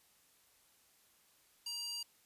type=tone with high-pass filter; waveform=square; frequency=946 Hz; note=A#5; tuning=25 cents sharp; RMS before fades=-42 dBFS; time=1.66-2.03 s; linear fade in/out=5 ms; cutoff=4200 Hz; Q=3.9; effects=white hiss -69 dBFS RMS until 2.25 s + resampled to 32000 Hz